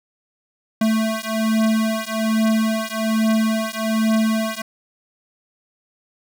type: beating tone pair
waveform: square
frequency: 220 / 221.2 Hz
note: A3 / A3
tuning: 0 / +9 cents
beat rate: 1.2 Hz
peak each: -21 dBFS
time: 0.81-4.62 s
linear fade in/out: 5 ms
effects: none